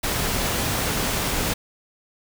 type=noise; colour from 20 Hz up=pink; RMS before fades=-24 dBFS; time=0.03-1.54 s; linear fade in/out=10 ms; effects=none